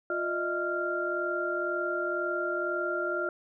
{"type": "tone cluster", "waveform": "sine", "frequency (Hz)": [352.6, 608, 650, 1388], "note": ["F4", "D#5", "E5", "F6"], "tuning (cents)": [17, -40, -24, -11], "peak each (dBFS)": [-33, -34, -39, -31], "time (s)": [0.1, 3.29], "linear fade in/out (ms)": 2, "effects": []}